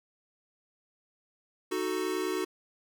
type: chord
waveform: square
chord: D# diminished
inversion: none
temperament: equal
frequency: 311.1 / 370 / 440 Hz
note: D#4 / F#4 / A4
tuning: 0 / 0 / 0 cents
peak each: -36 / -32 / -37 dBFS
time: 1.71-2.45 s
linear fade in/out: 10 ms
effects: none